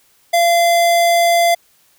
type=tone; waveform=square; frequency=686 Hz; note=F5; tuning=31 cents flat; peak=-11 dBFS; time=0.33-1.55 s; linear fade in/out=10 ms; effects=white hiss -55 dBFS RMS until 1.98 s